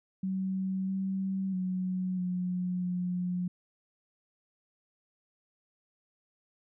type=tone with pitch steps; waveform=sine; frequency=189.6 / 191.7 / 184.6 / 180.7 / 179.4 Hz; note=F#3 / G3 / F#3 / F#3 / F3; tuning=+43 / -38 / -4 / -41 / +47 cents; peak=-29 dBFS; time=0.23-3.48 s; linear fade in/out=5 ms; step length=650 ms; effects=none